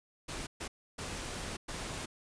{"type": "noise bursts at uneven times", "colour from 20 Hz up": "pink", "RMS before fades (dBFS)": -40, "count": 4, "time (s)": [[0.28, 0.47], [0.6, 0.68], [0.98, 1.57], [1.68, 2.06]], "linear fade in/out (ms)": 10, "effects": ["resampled to 22050 Hz"]}